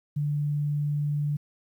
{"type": "tone", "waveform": "sine", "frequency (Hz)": 146.8, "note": "D3", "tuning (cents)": 0, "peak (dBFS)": -24, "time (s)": [0.16, 1.37], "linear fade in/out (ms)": 10, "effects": ["10-bit"]}